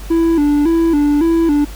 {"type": "tone with vibrato", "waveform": "triangle", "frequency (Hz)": 311.1, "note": "D#4", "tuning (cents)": 0, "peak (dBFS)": -8, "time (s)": [0.1, 1.65], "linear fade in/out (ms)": 10, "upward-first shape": "square", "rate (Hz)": 1.8, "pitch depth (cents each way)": 110, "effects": ["added 50 Hz sine -27 dBFS peak until 1.75 s", "pink hiss -37 dBFS RMS until 1.75 s"]}